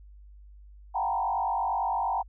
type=tone with frequency modulation; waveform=sine; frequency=849 Hz; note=G#5; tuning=38 cents sharp; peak=-25 dBFS; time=0.94-2.23 s; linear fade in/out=20 ms; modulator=48.8 Hz; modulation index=2.6; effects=added 50 Hz sine -47 dBFS peak until 2.28 s